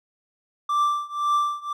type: tone with tremolo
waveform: triangle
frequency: 1174.7 Hz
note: D6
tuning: in tune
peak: -15 dBFS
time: 0.69-1.73 s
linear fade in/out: 5 ms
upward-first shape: triangle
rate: 1.9 Hz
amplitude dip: 95%
effects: none